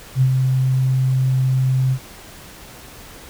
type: tone with ADSR envelope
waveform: sine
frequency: 130.5 Hz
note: C3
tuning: 4 cents flat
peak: -10 dBFS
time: 0.15-1.99 s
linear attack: 63 ms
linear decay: 77 ms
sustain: -4 dB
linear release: 68 ms
effects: pink hiss -40 dBFS RMS until 3.29 s